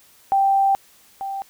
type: tone pair in turn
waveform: sine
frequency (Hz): 784 / 784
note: G5 / G5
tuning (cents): 0 / 0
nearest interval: unison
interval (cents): 0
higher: neither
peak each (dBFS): -14 / -25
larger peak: first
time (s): 0.32-0.75 / 1.21-1.42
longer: first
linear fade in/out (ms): 0
effects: white hiss -53 dBFS RMS until 1.49 s